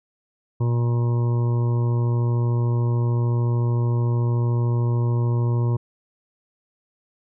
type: harmonic tone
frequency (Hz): 119.1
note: A#2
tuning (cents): +38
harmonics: 1 / 2 / 3 / 4 / 5 / 7 / 8 / 9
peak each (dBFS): -18 / -34 / -31 / -37 / -42 / -46 / -38 / -42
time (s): 0.6-5.77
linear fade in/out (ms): 10
effects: none